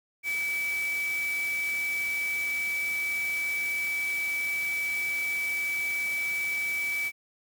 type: tone in noise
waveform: sine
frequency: 2297 Hz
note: D7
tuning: 39 cents flat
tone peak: -27 dBFS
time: 0.23-7.12 s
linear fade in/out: 50 ms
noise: white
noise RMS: -41 dBFS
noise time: 0.23-7.12 s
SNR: +11 dB
effects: none